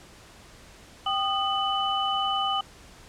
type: tone cluster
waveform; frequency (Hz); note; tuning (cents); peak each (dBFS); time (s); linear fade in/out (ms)
sine; 784 / 1230 / 2994; G5 / D#6 / F#7; 0 / -20 / +20; -28; 1.06-2.61; 5
effects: pink hiss -50 dBFS RMS until 3.08 s + low-pass 9000 Hz 12 dB/octave